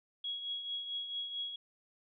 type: tone with tremolo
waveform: sine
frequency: 3322 Hz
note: G#7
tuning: in tune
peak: -34 dBFS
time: 0.24-1.56 s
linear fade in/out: 5 ms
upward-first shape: triangle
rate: 4.5 Hz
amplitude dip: 60%
effects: none